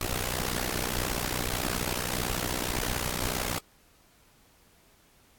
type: noise with amplitude modulation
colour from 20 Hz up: pink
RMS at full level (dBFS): -27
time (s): 0.01-3.59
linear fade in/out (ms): 2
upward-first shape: sine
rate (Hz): 61.7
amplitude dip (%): 95
effects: pink hiss -61 dBFS RMS until 5.38 s + AAC 64 kbps